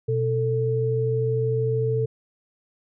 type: tone pair together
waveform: sine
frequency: 123.47 / 443.4 Hz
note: B2 / A4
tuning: 0 / +13 cents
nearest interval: octave + minor seventh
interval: 2213 cents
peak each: -23 dBFS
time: 0.08-2.06 s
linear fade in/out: 10 ms
effects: none